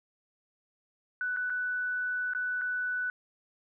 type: tone with dropouts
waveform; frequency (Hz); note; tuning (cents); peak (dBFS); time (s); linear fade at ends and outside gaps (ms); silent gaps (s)
sine; 1489; F#6; +11; -29; 1.21-3.1; 1; 1.364-1.37 / 1.498-1.502 / 2.335-2.349 / 2.613-2.617
effects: none